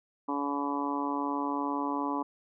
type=harmonic tone; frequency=142.6 Hz; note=C#3; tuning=49 cents sharp; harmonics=2 / 3 / 4 / 5 / 6 / 7 / 8; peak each=-32 / -41 / -43 / -42 / -37 / -34 / -39 dBFS; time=0.28-2.23 s; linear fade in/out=10 ms; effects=none